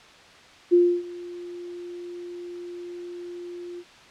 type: tone with ADSR envelope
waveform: sine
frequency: 350.9 Hz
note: F4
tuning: 8 cents sharp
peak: -12 dBFS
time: 0.71-3.84 s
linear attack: 25 ms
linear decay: 290 ms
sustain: -22 dB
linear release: 52 ms
effects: white hiss -49 dBFS RMS until 4.1 s + low-pass 4000 Hz 12 dB/octave